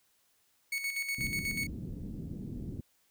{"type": "tone with tremolo", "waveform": "40% pulse", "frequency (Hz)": 2217, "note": "C#7", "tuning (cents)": 0, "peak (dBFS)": -30, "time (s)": [0.72, 1.67], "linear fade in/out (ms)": 5, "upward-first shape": "square", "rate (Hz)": 8.2, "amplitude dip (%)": 55}
{"type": "low-pass noise", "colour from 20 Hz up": "white", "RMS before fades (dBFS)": -40, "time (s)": [1.18, 2.81], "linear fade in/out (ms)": 5, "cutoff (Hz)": 260, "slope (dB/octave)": 24}
{"effects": ["white hiss -71 dBFS RMS until 3.1 s"]}